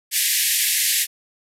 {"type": "band-pass noise", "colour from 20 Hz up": "white", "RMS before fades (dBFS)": -20, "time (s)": [0.11, 1.07], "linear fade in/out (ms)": 50, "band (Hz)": [1700, 14000], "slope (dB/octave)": 96, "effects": []}